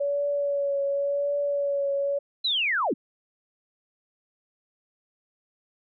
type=tone with vibrato; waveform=sine; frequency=566 Hz; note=C#5; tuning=36 cents sharp; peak=-23 dBFS; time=0-2.19 s; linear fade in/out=10 ms; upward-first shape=triangle; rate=0.91 Hz; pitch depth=27 cents each way
type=linear sweep; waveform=sine; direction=down; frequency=4115 to 174.61 Hz; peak=-22 dBFS; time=2.44-2.94 s; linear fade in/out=10 ms
effects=none